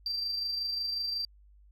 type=tone with amplitude modulation; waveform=sine; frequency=4699 Hz; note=D8; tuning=in tune; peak=-27 dBFS; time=0.06-1.25 s; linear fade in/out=2 ms; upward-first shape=sine; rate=25.5 Hz; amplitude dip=45%; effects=tanh soft clip ceiling -27 dBFS + added 50 Hz sine -55 dBFS peak until 1.71 s